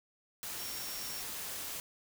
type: tone in noise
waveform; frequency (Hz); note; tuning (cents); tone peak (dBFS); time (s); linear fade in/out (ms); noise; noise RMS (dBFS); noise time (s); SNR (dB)
sine; 5540; F8; -15; -45; 0.59-1.22; 0; white; -41; 0.43-1.8; -7
effects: none